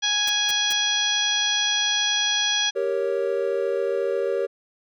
harmonic tone, 830.6 Hz, G#5, in tune, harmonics 1 / 2 / 3 / 4 / 5 / 6 / 7, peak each -34 / -28 / -32 / -22 / -33 / -34 / -28 dBFS, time 0.02-2.71 s, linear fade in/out 20 ms
white noise bursts, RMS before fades -32 dBFS, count 3, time 0.27-0.728 s, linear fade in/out 5 ms, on 26 ms, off 190 ms
triangle chord, G diminished, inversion none, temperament equal, 392 / 466.2 / 554.4 Hz, G4 / Bb4 / Db5, 0 / 0 / 0 cents, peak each -24 dBFS, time 2.75-4.47 s, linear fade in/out 20 ms
effects none

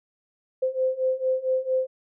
sine beating tone pair, 516 / 520.4 Hz, C5 / C5, -24 / -9 cents, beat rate 4.4 Hz, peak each -26 / -24 dBFS, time 0.62-1.87 s, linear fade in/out 10 ms, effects none

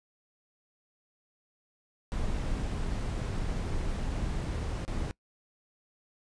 brown noise with dropouts, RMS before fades -32 dBFS, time 2.12-5.11 s, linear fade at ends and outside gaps 0 ms, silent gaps 4.85-4.879 s, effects noise-tail reverb RT60 0.1 s tail -23 dB re dry + resampled to 22050 Hz

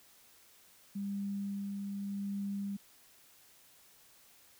sine tone with tremolo, 199.6 Hz, G3, 32 cents sharp, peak -34 dBFS, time 0.95-2.77 s, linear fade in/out 10 ms, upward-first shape sine, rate 0.84 Hz, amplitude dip 25%, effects white hiss -62 dBFS RMS until 4.59 s

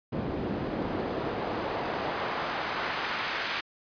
pink noise with band-pass filter sweep, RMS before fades -32 dBFS, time 0.12-3.61 s, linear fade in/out 10 ms, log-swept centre 230 to 2100 Hz, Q 0.82, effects resampled to 11025 Hz

